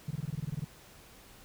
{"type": "tone bursts", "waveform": "sine", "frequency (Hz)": 146.83, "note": "D3", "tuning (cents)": 0, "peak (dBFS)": -29, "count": 12, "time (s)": [0.08, 0.646], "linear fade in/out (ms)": 5, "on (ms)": 27, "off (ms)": 22, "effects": ["tanh soft clip ceiling -28 dBFS", "pink hiss -55 dBFS RMS until 1.44 s"]}